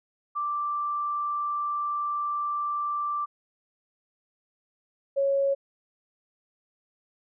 sine tone pair in turn, 1174.7 / 552.3 Hz, D6 / C#5, 0 / -6 cents, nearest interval octave + minor second, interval 1306 cents, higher first, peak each -26 / -21 dBFS, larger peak second, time 0.35-3.26 / 5.16-5.55 s, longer first, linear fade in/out 20 ms, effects none

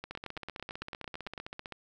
two click trains, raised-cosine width 0.3 ms, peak -24 / -23 dBFS, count 26 / 13, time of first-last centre 0.11-1.723 / 0.04-1.378 s, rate 15.5 / 8.97 Hz, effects none

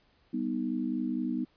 sine chord, G augmented, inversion none, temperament equal, 196 / 246.9 / 311.1 Hz, G3 / B3 / D#4, 0 / 0 / 0 cents, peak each -36 / -31 / -34 dBFS, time 0.33-1.45 s, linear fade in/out 10 ms, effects pink hiss -67 dBFS RMS until 1.56 s + resampled to 11025 Hz

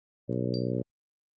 harmonic tone, 61.74 Hz, B1, in tune, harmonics 2 / 3 / 4 / 5 / 6 / 7 / 8 / 9, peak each -32 / -34 / -35 / -36 / -37 / -37 / -38 / -39 dBFS, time 0.28-0.83 s, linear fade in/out 20 ms
sine tone with exponential decay, 4681 Hz, D8, 7 cents flat, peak -34 dBFS, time 0.54-0.71 s, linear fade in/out 0 ms, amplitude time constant 36 ms
effects Opus 24 kbps

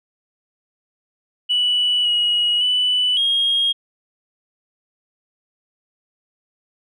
sine tone with pitch steps, 2954 / 2903 / 2982 / 3256 Hz, F#7 / F#7 / F#7 / G#7, -3 / -34 / +13 / -35 cents, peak -14 dBFS, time 1.49-3.73 s, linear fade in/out 20 ms, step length 560 ms, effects tanh soft clip ceiling -11 dBFS

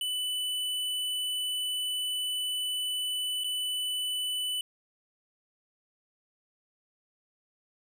square tone with dropouts, 2988 Hz, F#7, 16 cents sharp, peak -30 dBFS, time 0.01-4.61 s, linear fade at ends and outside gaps 2 ms, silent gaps 3.437-3.443 s, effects none

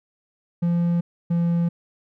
triangle tone pair in turn, 171.9 / 170.61 Hz, F3 / F3, -27 / -40 cents, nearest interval unison, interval 13 cents, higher first, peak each -16 / -16 dBFS, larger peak neither, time 0.62-1.01 / 1.3-1.69 s, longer neither, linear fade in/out 10 ms, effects none

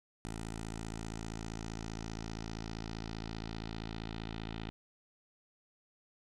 10% pulse tone with low-pass filter sweep, 55.2 Hz, A1, 6 cents sharp, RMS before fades -42 dBFS, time 0.25-4.7 s, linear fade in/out 0 ms, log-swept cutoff 8800 to 3500 Hz, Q 2.4, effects none

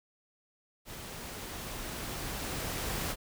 pink noise with level ramp, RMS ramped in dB -44 to -34 dBFS, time 0.85-3.16 s, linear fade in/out 50 ms, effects none

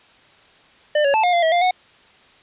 square tone with pitch steps, 599 / 559 / 876 / 714 / 691 / 645 / 699 / 734 Hz, D5 / C#5 / A5 / F5 / F5 / E5 / F5 / F#5, +34 / +14 / -8 / +38 / -19 / -38 / +1 / -14 cents, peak -15 dBFS, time 0.95-1.71 s, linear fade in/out 5 ms, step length 95 ms, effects white hiss -51 dBFS RMS until 2.42 s + resampled to 8000 Hz

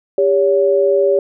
sine tone pair together, 398.9 / 564.7 Hz, G4 / C#5, +30 / +32 cents, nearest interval tritone, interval 602 cents, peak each -13 dBFS, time 0.18-1.19 s, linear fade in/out 2 ms, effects none

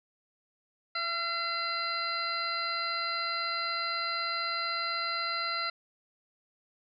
harmonic tone with a mistuned harmonic, 682 Hz, F5, 41 cents flat, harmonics 1 / 2 / 3 / 4 / 6 / 7, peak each -43 / -33 / -37 / -44 / -35 / -42 dBFS, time 0.95-5.7 s, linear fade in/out 5 ms, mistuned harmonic 1, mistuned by -26 cents, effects none

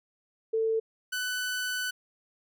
sine / sawtooth tone pair in turn, 445.9 / 1496.9 Hz, A4 / F#6, +23 / +20 cents, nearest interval octave + major sixth, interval 2097 cents, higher second, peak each -24 / -26 dBFS, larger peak first, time 0.53-0.8 / 1.12-1.91 s, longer second, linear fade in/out 10 ms, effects none

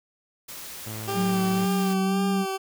white noise, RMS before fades -39 dBFS, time 0.48-1.94 s, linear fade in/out 10 ms
sawtooth tone, 109.2 Hz, A2, 13 cents flat, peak -30 dBFS, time 0.86-1.66 s, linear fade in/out 10 ms
20% pulse tone with vibrato, 391.4 Hz, G4, 3 cents flat, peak -22 dBFS, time 1.07-2.58 s, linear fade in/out 20 ms, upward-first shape sine, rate 1.9 Hz, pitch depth 31 cents each way
sine tone with pitch glide, 185 to 191.52 Hz, F#3 to G3, 0 to -40 cents, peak -22 dBFS, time 1.14-2.46 s, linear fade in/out 50 ms, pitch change +60 cents, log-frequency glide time 1.54-2.31 s
effects none

